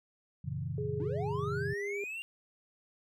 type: chord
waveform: sine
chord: F# dominant seventh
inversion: none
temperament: equal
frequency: 92.5 / 116.54 / 138.59 / 164.81 Hz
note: F#2 / A#2 / C#3 / E3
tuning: 0 / 0 / 0 / 0 cents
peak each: -41 / -40 / -37 / -41 dBFS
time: 0.44-1.74 s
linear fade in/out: 10 ms
type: tone with pitch glide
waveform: sine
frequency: 418.6 to 404.6 Hz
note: G#4 to G#4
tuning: +14 to -45 cents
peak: -35 dBFS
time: 0.78-2.04 s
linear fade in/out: 2 ms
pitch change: -59 cents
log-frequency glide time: 1.13-1.61 s
type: linear sweep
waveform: triangle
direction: up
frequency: 277.2 to 2811 Hz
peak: -36 dBFS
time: 1-2.22 s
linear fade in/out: 0 ms
effects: none